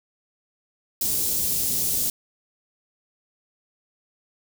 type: band-stop noise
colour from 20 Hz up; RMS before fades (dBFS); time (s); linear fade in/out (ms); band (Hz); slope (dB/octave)
white; -24; 1.01-2.1; 2; 340 to 5800; 12
effects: none